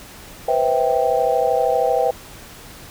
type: chord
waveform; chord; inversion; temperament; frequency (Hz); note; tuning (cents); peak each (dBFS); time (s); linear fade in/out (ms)
sine; C major seventh; third; just; 490.5 / 523.3 / 654.1 / 784.9; B4 / C5 / E5 / G5; -12 / 0 / -14 / +2; -20 / -22 / -21 / -20; 0.48-2.11; 5
effects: pink hiss -40 dBFS RMS until 2.9 s